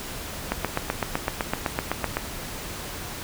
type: click train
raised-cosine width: 0.5 ms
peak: -8 dBFS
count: 14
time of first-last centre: 0.52-2.17 s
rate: 7.88 Hz
effects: pink hiss -35 dBFS RMS until 3.23 s